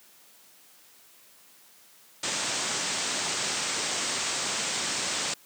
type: low-pass noise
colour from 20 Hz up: white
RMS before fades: -30 dBFS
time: 2.23-5.34 s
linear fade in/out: 5 ms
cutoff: 8500 Hz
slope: 96 dB/octave
effects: white hiss -56 dBFS RMS until 5.45 s + high-pass 150 Hz 12 dB/octave